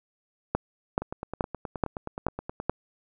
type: two click trains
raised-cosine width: 1 ms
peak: -9 / -19 dBFS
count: 6 / 16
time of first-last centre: 0.55-2.696 / 1.02-2.601 s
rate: 2.33 / 9.49 Hz
effects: none